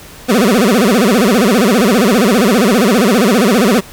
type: tone with vibrato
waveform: 25% pulse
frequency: 220.5 Hz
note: A3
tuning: 4 cents sharp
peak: -4 dBFS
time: 0.28-3.81 s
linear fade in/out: 20 ms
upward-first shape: sine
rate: 15 Hz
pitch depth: 280 cents each way
effects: pink hiss -35 dBFS RMS until 3.92 s